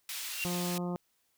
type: high-pass noise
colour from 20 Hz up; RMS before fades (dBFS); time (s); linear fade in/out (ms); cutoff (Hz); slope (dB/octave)
pink; -39; 0.09-0.78; 2; 2500; 12
type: tone with exponential growth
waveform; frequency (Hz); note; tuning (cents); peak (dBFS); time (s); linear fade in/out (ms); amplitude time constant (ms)
sine; 2761; F7; -20; -29; 0.25-0.44; 0; 40
type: harmonic tone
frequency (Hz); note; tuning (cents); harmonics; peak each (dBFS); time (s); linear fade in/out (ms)
176.8; F3; +22; 1 / 2 / 3 / 4 / 5 / 6 / 7; -33 / -39 / -43 / -45 / -47 / -49 / -50; 0.45-0.96; 0
effects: white hiss -74 dBFS RMS until 1.37 s